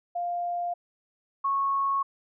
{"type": "tone pair in turn", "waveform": "sine", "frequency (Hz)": [700, 1100.5], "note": ["F5", "C#6"], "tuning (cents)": [4, -13], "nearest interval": "minor sixth", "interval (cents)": 783, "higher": "second", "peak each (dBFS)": [-27, -23], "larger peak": "second", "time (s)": [[0.15, 0.74], [1.44, 2.03]], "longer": "neither", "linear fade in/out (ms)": 10, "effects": []}